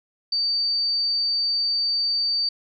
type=tone; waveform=sine; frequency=4609 Hz; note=D8; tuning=33 cents flat; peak=-20 dBFS; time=0.32-2.49 s; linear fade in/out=5 ms; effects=none